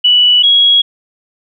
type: tone pair in turn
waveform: sine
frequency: 2955 / 3317 Hz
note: F#7 / G#7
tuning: -3 / -3 cents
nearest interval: major second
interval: 200 cents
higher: second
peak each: -5 dBFS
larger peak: neither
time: 0.04-0.43 / 0.43-0.82 s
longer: neither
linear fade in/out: 10 ms
effects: none